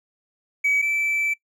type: tone pair in turn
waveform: triangle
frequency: 2275 / 2321 Hz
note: C#7 / D7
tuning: +44 / -21 cents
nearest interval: unison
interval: 35 cents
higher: second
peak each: -15 / -18 dBFS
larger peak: first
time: 0.64-0.82 / 0.82-1.34 s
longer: second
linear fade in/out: 10 ms
effects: noise-tail reverb RT60 0.1 s tail -22 dB re dry + tanh soft clip ceiling -12 dBFS